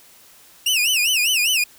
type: tone with vibrato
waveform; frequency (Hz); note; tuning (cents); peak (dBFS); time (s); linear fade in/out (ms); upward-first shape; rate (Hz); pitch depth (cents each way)
sawtooth; 2713; E7; +49; -13; 0.66-1.64; 5; sine; 5; 200
effects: white hiss -49 dBFS RMS until 1.78 s

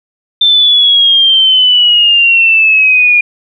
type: exponential sweep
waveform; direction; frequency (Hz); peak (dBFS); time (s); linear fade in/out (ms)
sine; down; 3575 to 2421; -4; 0.41-3.21; 5
effects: none

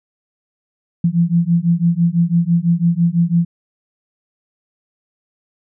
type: beating tone pair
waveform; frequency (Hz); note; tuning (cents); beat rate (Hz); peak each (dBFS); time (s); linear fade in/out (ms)
sine; 167.4 / 173.4; E3 / F3; +27 / -12; 6; -15; 1.04-3.45; 5
effects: none

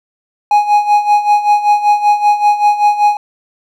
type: tone with tremolo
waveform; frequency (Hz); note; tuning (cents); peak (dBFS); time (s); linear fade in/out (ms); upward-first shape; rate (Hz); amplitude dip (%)
triangle; 830.6; G#5; 0; -3; 0.51-3.17; 2; sine; 5.2; 75
effects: none

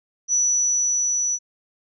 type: tone with level ramp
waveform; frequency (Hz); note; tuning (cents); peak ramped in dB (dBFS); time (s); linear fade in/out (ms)
sine; 5920; F#8; 0; -16 to -20; 0.28-1.39; 50
effects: none

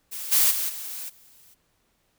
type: noise with level steps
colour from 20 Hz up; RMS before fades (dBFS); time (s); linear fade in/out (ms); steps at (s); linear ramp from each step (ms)
blue; -34 / -19 / -27 / -35 / -54; 0.11-1.55; 20; 0.31 / 0.5 / 0.68 / 1.08; 20
effects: pink hiss -69 dBFS RMS until 2.18 s

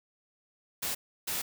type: noise bursts at uneven times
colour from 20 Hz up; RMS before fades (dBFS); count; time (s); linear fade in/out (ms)
white; -33; 2; 0.82-0.95 / 1.27-1.42; 10
effects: none

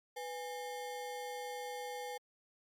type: ring-modulated tone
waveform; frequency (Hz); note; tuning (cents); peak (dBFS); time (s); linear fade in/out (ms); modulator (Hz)
square; 659.3; E5; 0; -38; 0.16-2.18; 10; 164
effects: MP3 64 kbps

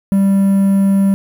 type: tone with quantisation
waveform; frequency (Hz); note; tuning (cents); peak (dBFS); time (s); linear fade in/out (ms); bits
triangle; 196; G3; 0; -7; 0.12-1.14; 0; 6
effects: none

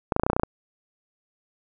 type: clicks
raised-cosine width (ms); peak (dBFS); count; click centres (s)
1; -7; 10; 0.122 / 0.164 / 0.197 / 0.235 / 0.265 / 0.3 / 0.332 / 0.365 / 0.397 / 0.434
effects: none

